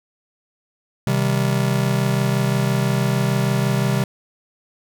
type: chord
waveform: square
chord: C minor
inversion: none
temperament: just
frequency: 130.81 / 156.98 / 196.22 Hz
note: C3 / Eb3 / G3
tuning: 0 / +16 / +2 cents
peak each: -20 / -25 / -23 dBFS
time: 1.07-4.04 s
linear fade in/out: 2 ms
effects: none